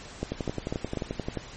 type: two click trains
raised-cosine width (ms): 2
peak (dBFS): -15 / -16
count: 4 / 13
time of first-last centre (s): 0.23-0.973 / 0.32-1.373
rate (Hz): 4.04 / 11.4
effects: pink hiss -44 dBFS RMS until 1.56 s + MP3 32 kbps